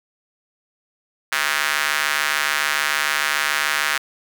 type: tone with high-pass filter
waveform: square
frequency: 73.42 Hz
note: D2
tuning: in tune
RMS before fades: -21 dBFS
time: 1.32-3.98 s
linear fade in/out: 5 ms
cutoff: 1600 Hz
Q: 1.9
effects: none